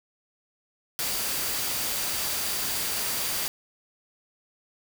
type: tone in noise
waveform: sine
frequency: 4699 Hz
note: D8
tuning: in tune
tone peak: -39 dBFS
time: 0.99-3.48 s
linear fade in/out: 0 ms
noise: white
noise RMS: -29 dBFS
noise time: 0.99-3.48 s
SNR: -13 dB
effects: none